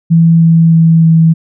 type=tone with pitch steps; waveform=sine; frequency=165.6 / 164.65 / 163.7 / 162.76 Hz; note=E3 / E3 / E3 / E3; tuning=+8 / -2 / -12 / -22 cents; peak=-3 dBFS; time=0.1-1.34 s; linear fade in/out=20 ms; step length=310 ms; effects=none